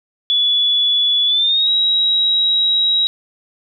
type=tone with pitch glide; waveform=sine; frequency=3423 to 3842 Hz; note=A7 to B7; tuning=-48 to -48 cents; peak=-12 dBFS; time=0.3-3.07 s; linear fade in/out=0 ms; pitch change=+200 cents; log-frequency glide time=1.26-1.7 s; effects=none